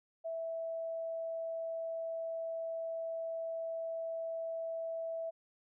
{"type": "tone", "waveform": "sine", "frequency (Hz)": 657, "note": "E5", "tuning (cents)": -6, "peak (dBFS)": -36, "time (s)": [0.24, 5.31], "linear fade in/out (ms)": 20, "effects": []}